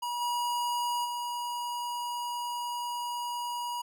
square tone with level steps, 963 Hz, B5, 44 cents flat, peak -32 / -29 / -33 dBFS, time 0.02-3.82 s, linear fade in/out 10 ms, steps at 0.2 / 1.04 s, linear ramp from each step 20 ms, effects none

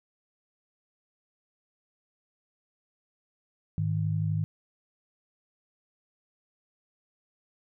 sine tone pair together, 104.2 / 156.25 Hz, G#2 / D#3, +6 / +8 cents, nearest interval perfect fifth, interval 702 cents, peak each -28 dBFS, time 3.78-4.44 s, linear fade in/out 0 ms, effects none

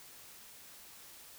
silence, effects white hiss -54 dBFS RMS until 1.38 s

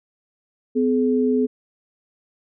sine tone pair together, 252.9 / 425.4 Hz, B3 / G#4, +41 / +42 cents, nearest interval major sixth, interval 901 cents, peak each -18 / -20 dBFS, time 0.75-1.47 s, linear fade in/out 20 ms, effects none

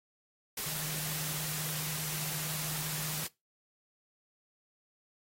sine tone in noise, 154.2 Hz, D#3, 15 cents flat, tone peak -41 dBFS, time 0.66-3.24 s, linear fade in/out 5 ms, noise white, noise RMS -37 dBFS, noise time 0.57-3.27 s, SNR -7 dB, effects noise-tail reverb RT60 0.2 s tail -20 dB re dry + AAC 48 kbps

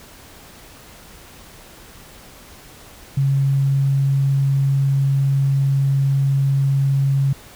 sine tone, 137.3 Hz, C#3, 16 cents flat, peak -14 dBFS, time 3.17-7.33 s, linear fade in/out 5 ms, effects pink hiss -43 dBFS RMS until 7.55 s

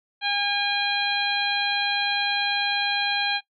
harmonic tone, 811 Hz, G#5, 41 cents flat, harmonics 1 / 2 / 3 / 4 / 5, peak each -28 / -28 / -28 / -28 / -28 dBFS, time 0.21-3.41 s, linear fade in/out 50 ms, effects noise-tail reverb RT60 0.1 s tail -20 dB re dry

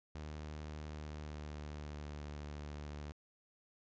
sawtooth tone with pitch glide, 76 to 73.88 Hz, D#2 to D2, -40 to +11 cents, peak -40 dBFS, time 0.15-3.12 s, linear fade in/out 0 ms, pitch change -49 cents, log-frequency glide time 0.86-2.19 s, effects resampled to 16000 Hz

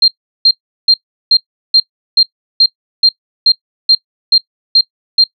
sine tone bursts, 4187 Hz, C8, in tune, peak -3 dBFS, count 13, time 0.02-5.24 s, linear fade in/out 5 ms, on 60 ms, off 370 ms, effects noise-tail reverb RT60 0.1 s tail -20 dB re dry

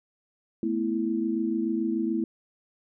sine chord, A suspended second, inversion none, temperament equal, 220 / 246.9 / 329.6 Hz, A3 / B3 / E4, 0 / 0 / 0 cents, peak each -29 / -31 / -27 dBFS, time 0.63-2.24 s, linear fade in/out 2 ms, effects none

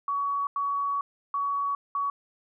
sine tone bursts at uneven times, 1127 Hz, C#6, 28 cents sharp, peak -25 dBFS, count 4, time 0.08-0.47 / 0.56-1.01 / 1.34-1.75 / 1.95-2.1 s, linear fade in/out 2 ms, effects none

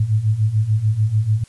sine beating tone pair, 104 / 110.8 Hz, G#2 / A2, +3 / +13 cents, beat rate 6.8 Hz, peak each -20 / -16 dBFS, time 0-1.44 s, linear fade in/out 5 ms, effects white hiss -51 dBFS RMS until 1.48 s + resampled to 24000 Hz

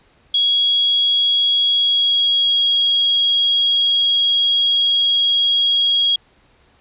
sine tone with pitch glide, 3322 to 3293 Hz, G#7 to G#7, 0 to -15 cents, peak -12 dBFS, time 0.34-6.16 s, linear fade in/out 5 ms, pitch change -15 cents, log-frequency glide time 1.73-2.59 s, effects pink hiss -55 dBFS RMS until 6.8 s + resampled to 8000 Hz

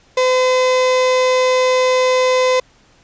35% pulse tone, 510 Hz, C5, 44 cents flat, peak -10 dBFS, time 0.17-2.6 s, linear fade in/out 5 ms, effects pink hiss -52 dBFS RMS until 3.03 s + resampled to 16000 Hz

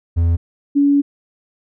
triangle / sine tone pair in turn, 84.4 / 283.9 Hz, E2 / C#4, +41 / +41 cents, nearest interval octave + major sixth, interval 2100 cents, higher second, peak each -10 dBFS, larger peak neither, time 0.16-0.37 / 0.75-1.02 s, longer second, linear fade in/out 20 ms, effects none

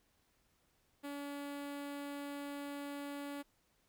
sawtooth tone with notch filter, 285 Hz, C#4, 48 cents sharp, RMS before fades -44 dBFS, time 1.03-3.43 s, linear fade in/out 20 ms, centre 5800 Hz, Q 1.7, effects pink hiss -75 dBFS RMS until 3.88 s

